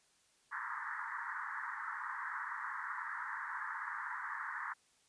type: band-pass noise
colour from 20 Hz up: white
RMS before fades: -42 dBFS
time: 0.51-4.74 s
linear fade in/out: 20 ms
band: 890 to 1900 Hz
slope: 96 dB/octave
effects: white hiss -71 dBFS RMS until 5.08 s + resampled to 22050 Hz